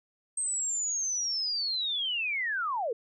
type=linear sweep; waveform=sine; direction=down; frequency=8400 to 420 Hz; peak=-28 dBFS; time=0.37-2.93 s; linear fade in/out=5 ms; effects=none